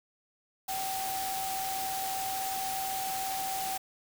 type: tone in noise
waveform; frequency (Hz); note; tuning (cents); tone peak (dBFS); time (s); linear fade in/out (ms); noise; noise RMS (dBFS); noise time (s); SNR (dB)
sine; 768; G5; -36; -33; 0.68-3.78; 10; white; -37; 0.68-3.78; +1
effects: none